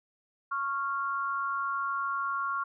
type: tone pair together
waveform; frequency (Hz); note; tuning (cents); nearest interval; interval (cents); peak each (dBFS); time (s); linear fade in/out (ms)
sine; 1103 / 1389.7; C#6 / F6; -9 / -9; major third; 400; -31 / -32; 0.51-2.64; 10
effects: none